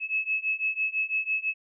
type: beating tone pair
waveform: sine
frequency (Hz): 2586 / 2592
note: E7 / E7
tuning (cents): -34 / -30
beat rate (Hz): 6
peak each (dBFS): -29 / -28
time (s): 0-1.54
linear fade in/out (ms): 50
effects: none